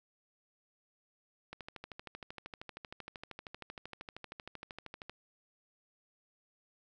click train, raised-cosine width 0.3 ms, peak -28 dBFS, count 47, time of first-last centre 1.53-5.096 s, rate 12.9 Hz, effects none

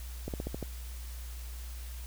slowing click train, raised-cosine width 2 ms, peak -22 dBFS, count 6, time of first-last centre 0.28-0.627 s, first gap 58 ms, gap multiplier 1.09, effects added 60 Hz sine -39 dBFS peak until 2.06 s + white hiss -51 dBFS RMS until 2.06 s

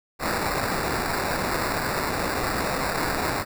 violet noise with sample-and-hold, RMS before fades -26 dBFS, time 0.19-3.45 s, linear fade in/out 50 ms, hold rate 3150 Hz, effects none

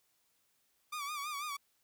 sawtooth tone with vibrato, 1174.7 Hz, D6, in tune, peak -34 dBFS, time 0.92-1.57 s, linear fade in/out 10 ms, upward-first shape sine, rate 6.1 Hz, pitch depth 84 cents each way, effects white hiss -75 dBFS RMS until 1.83 s

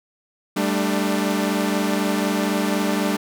sawtooth chord, G suspended second, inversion none, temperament equal with one note detuned, 196 / 220 / 297.1 Hz, G3 / A3 / D4, 0 / 0 / +20 cents, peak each -19 / -21 / -20 dBFS, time 0.56-3.17 s, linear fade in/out 10 ms, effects none

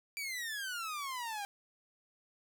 sawtooth exponential sweep, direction down, 2349 to 790 Hz, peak -34 dBFS, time 0.17-1.45 s, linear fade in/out 0 ms, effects 12-bit

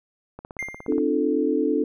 click train, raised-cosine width 1 ms, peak -23 dBFS, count 11, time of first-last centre 0.39-0.982 s, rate 16.9 Hz
triangle tone with exponential decay, 2100 Hz, C7, 6 cents sharp, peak -23 dBFS, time 0.59-1 s, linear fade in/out 1 ms, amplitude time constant 88 ms
sine chord, D minor seventh, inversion third, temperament equal with one note detuned, 261.6 / 300.2 / 349.2 / 440 Hz, C4 / D4 / F4 / A4, 0 / +38 / 0 / 0 cents, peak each -26 / -23 / -28 / -24 dBFS, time 0.88-1.84 s, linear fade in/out 5 ms
effects none

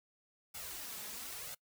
white noise with flanger, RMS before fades -45 dBFS, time 0.54-1.55 s, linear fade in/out 10 ms, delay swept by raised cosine 1.4 to 4.8 ms, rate 1 Hz, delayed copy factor +0.75, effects noise-tail reverb RT60 0.1 s tail -23 dB re dry

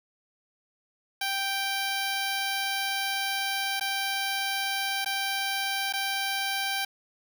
10% pulse tone with dropouts, 784 Hz, G5, in tune, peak -19 dBFS, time 1.21-6.85 s, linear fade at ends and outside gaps 5 ms, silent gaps 3.798-3.809 / 5.047-5.059 / 5.926-5.935 s, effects 8-bit

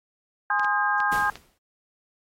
sine chord, Ab major seventh, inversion none, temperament equal with one note detuned, 830.6 / 1046.5 / 1244.5 / 1607.4 Hz, Ab5 / C6 / Eb6 / G6, 0 / 0 / 0 / +43 cents, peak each -26 / -28 / -28 / -24 dBFS, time 0.5-1.3 s, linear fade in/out 2 ms
clicks, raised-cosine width 0.2 ms, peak -22 dBFS, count 4, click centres 0.596 / 0.646 / 1.003 / 1.356 s
pink noise with exponential decay, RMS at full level -32 dBFS, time 1.12-1.58 s, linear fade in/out 5 ms, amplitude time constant 98 ms
effects AAC 48 kbps

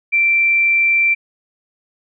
sine tone, 2349 Hz, D7, in tune, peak -11 dBFS, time 0.12-1.15 s, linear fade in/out 20 ms, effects none

